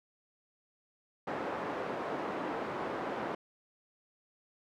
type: band-pass noise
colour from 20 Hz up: pink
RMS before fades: -37 dBFS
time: 1.27-3.35 s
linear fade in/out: 5 ms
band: 330 to 1200 Hz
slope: 12 dB/octave
effects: none